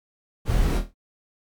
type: noise with echo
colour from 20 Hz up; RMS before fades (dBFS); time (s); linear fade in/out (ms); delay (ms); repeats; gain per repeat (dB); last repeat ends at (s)
brown; -21; 0.45-0.82; 50; 25; 5; -7; 0.945
effects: MP3 96 kbps